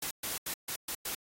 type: noise bursts at uneven times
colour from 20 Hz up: white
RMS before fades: -36 dBFS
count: 6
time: 0.02-0.11 / 0.23-0.38 / 0.46-0.54 / 0.68-0.76 / 0.88-0.95 / 1.05-1.15 s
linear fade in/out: 5 ms
effects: AAC 48 kbps